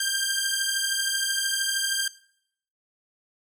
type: beating tone pair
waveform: 10% pulse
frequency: 1583 / 1596 Hz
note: G6 / G6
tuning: +17 / +31 cents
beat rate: 13 Hz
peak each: -18 dBFS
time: 0-2.08 s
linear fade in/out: 5 ms
effects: noise-tail reverb RT60 0.7 s tail -21 dB re dry